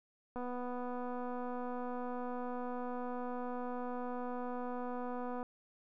click train, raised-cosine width 1 ms, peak -29 dBFS, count 1253, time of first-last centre 0.36-5.429 s, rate 247 Hz, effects none

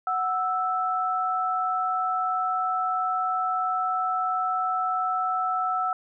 sine tone pair together, 740 / 1318.5 Hz, F#5 / E6, 0 / 0 cents, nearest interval minor seventh, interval 1000 cents, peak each -27 / -25 dBFS, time 0.07-5.93 s, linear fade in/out 2 ms, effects none

